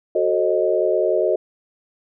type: chord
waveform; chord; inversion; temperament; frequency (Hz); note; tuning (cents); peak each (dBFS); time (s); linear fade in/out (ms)
sine; F# diminished seventh; none; equal with one note detuned; 370 / 440 / 535.5 / 622.3; F#4 / A4 / C5 / Eb5; 0 / 0 / +40 / 0; -21 / -22 / -23 / -20; 0.15-1.36; 5
effects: none